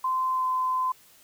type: tone with pitch glide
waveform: sine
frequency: 1034 to 1025.7 Hz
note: C6 to C6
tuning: -21 to -35 cents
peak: -23 dBFS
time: 0.04-0.92 s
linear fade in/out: 5 ms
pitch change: -14 cents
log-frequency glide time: 0.33-0.45 s
effects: white hiss -56 dBFS RMS until 1.23 s